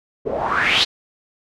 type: noise with low-pass filter sweep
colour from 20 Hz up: white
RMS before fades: -19 dBFS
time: 0.25-0.85 s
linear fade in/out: 20 ms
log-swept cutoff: 420 to 4200 Hz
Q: 4.9
effects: none